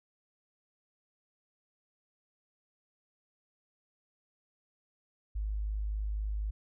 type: tone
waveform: sine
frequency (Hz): 52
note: G#1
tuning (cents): +3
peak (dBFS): -31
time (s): 5.35-6.51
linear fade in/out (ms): 10
effects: none